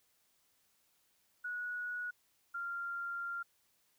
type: tone pair in turn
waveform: sine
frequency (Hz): 1462 / 1389.5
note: F#6 / F6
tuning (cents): -21 / -9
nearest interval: minor second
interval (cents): 88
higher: first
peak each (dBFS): -37 / -37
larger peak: neither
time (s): 1.44-2.11 / 2.54-3.43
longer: second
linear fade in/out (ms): 10
effects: white hiss -74 dBFS RMS until 3.98 s